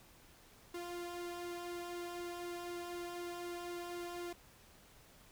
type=tone with flanger; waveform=sawtooth; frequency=349.2 Hz; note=F4; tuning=in tune; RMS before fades=-44 dBFS; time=0.74-4.33 s; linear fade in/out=5 ms; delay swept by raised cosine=1.6 to 2.41 ms; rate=4 Hz; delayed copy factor=-0.6; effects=pink hiss -62 dBFS RMS until 5.31 s